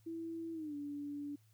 sine tone with pitch glide, 329.6 to 288.6 Hz, E4 to D4, 0 to -30 cents, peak -40 dBFS, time 0.06-1.36 s, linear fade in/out 10 ms, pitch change -230 cents, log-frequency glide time 0.53-0.75 s, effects added 108 Hz sine -65 dBFS peak until 1.53 s + white hiss -75 dBFS RMS until 1.53 s

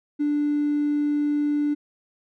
triangle tone with hard clipping, 293.7 Hz, D4, in tune, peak -20 dBFS, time 0.19-1.75 s, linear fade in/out 20 ms, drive 3 dB, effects none

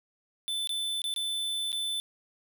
square tone with dropouts, 3520 Hz, A7, in tune, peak -30 dBFS, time 0.48-2 s, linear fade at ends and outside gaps 0 ms, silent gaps 0.673-0.693 / 1.018-1.041 / 1.14-1.162 / 1.719-1.728 s, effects none

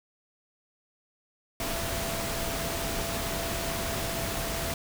sine tone in noise, 670 Hz, E5, 28 cents sharp, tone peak -37 dBFS, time 1.6-4.74 s, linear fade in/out 2 ms, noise pink, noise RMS -32 dBFS, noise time 1.6-4.74 s, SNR -8 dB, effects none

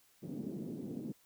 white band-pass noise, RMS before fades -42 dBFS, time 0.22-1.13 s, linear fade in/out 20 ms, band 150 to 320 Hz, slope 24 dB/octave, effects white hiss -68 dBFS RMS until 1.25 s

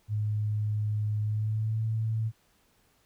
sine tone with pitch glide, 105.9 to 111.04 Hz, G#2 to A2, +34 to +16 cents, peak -26 dBFS, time 0.08-2.32 s, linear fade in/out 50 ms, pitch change +82 cents, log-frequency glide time 1.22-1.83 s, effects pink hiss -67 dBFS RMS until 3.05 s

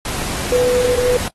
sine tone in noise, 495.8 Hz, B4, 7 cents sharp, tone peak -12 dBFS, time 0.52-1.17 s, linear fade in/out 2 ms, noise pink, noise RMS -24 dBFS, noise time 0.05-1.28 s, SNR +9 dB, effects noise-tail reverb RT60 0.1 s tail -20 dB re dry + AAC 32 kbps

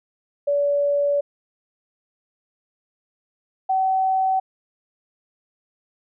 sine tone pair in turn, 573 / 760.5 Hz, D5 / F#5, -43 / +47 cents, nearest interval perfect fourth, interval 490 cents, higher second, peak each -17 dBFS, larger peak neither, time 0.47-1.21 / 3.69-4.4 s, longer first, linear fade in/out 10 ms, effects none

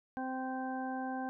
harmonic tone, 259.9 Hz, C4, 11 cents flat, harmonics 1 / 2 / 3 / 4 / 6, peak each -38 / -46 / -39 / -49 / -46 dBFS, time 0.17-1.29 s, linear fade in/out 0 ms, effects none

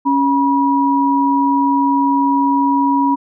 sine tone pair together, 277.2 / 967.5 Hz, C#4 / B5, 0 / -36 cents, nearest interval octave + minor seventh, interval 2164 cents, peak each -14 dBFS, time 0.05-3.16 s, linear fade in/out 20 ms, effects none

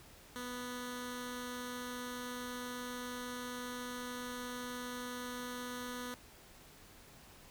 10% pulse tone with notch filter, 246.9 Hz, B3, in tune, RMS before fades -43 dBFS, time 0.36-6.14 s, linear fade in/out 0 ms, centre 710 Hz, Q 1.4, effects pink hiss -58 dBFS RMS until 7.5 s

